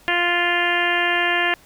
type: harmonic tone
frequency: 349.2 Hz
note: F4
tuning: in tune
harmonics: 1 / 2 / 3 / 4 / 5 / 6 / 7 / 8 / 9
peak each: -27 / -25 / -28 / -30 / -21 / -26 / -28 / -26 / -32 dBFS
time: 0.08-1.54 s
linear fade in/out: 0 ms
effects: pink hiss -51 dBFS RMS until 1.65 s